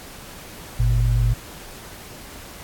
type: tone pair together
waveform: sine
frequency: 49.32 / 117.3 Hz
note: G1 / A#2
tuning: +11 / +11 cents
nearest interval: octave + minor third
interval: 1500 cents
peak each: -18 dBFS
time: 0.79-1.34 s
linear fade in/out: 10 ms
effects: pink hiss -40 dBFS RMS until 2.63 s + AAC 64 kbps